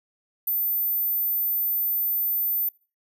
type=tone; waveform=sine; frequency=14080 Hz; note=A9; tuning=in tune; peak=-22 dBFS; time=0.47-2.69 s; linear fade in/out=5 ms; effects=noise-tail reverb RT60 0.3 s tail -19 dB re dry